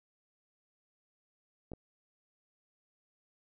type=clicks; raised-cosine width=2 ms; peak=-30 dBFS; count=2; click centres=1.718 / 1.735 s; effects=none